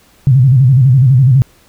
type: tone with vibrato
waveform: sine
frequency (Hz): 130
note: C3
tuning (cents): -11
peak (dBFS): -4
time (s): 0.27-1.42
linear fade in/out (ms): 0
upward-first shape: square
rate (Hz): 12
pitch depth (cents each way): 110
effects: pink hiss -48 dBFS RMS until 1.68 s